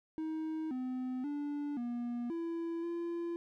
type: tone with pitch steps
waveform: triangle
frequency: 315.9 / 255 / 290.5 / 239.8 / 334.4 / 340.8 Hz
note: D#4 / C4 / D4 / A#3 / E4 / F4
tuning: +26 / -44 / -19 / +49 / +25 / -42 cents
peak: -33 dBFS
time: 0.18-3.36 s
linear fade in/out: 0 ms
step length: 530 ms
effects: none